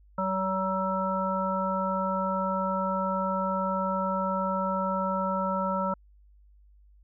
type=harmonic tone with a mistuned harmonic; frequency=189.2 Hz; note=F#3; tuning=39 cents sharp; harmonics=1 / 3 / 5 / 7; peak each=-31 / -31 / -31 / -31 dBFS; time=0.18-5.94 s; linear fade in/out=5 ms; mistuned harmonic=1; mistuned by=+15 cents; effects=added 50 Hz sine -54 dBFS peak until 7.03 s